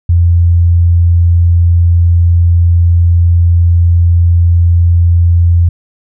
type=tone; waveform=sine; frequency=85.8 Hz; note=F2; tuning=30 cents flat; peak=-4 dBFS; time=0.09-5.69 s; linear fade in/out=5 ms; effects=none